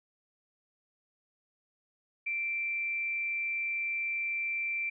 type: tone with amplitude modulation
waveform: sine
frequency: 2349 Hz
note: D7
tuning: in tune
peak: -29 dBFS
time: 2.26-4.9 s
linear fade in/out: 10 ms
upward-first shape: sine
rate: 236 Hz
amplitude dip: 25%
effects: none